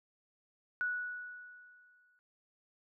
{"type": "tone with exponential decay", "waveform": "sine", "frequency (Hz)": 1471, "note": "F#6", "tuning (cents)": -11, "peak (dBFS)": -30, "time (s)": [0.81, 2.19], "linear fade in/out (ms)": 0, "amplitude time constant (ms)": 300, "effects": []}